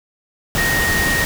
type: tone in noise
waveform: sine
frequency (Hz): 1864.7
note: A#6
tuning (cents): 0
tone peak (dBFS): -17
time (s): 0.58-1.24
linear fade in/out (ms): 0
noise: pink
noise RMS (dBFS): -20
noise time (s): 0.55-1.25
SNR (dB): 0
effects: none